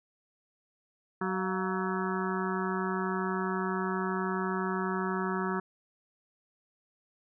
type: harmonic tone with a mistuned harmonic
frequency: 187.8 Hz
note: F#3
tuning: 26 cents sharp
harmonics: 1 / 2 / 4 / 5 / 6 / 7 / 8 / 9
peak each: -33 / -34 / -42 / -38 / -39 / -38 / -42 / -41 dBFS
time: 1.21-5.6 s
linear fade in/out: 5 ms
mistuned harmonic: 4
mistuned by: -88 cents
effects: none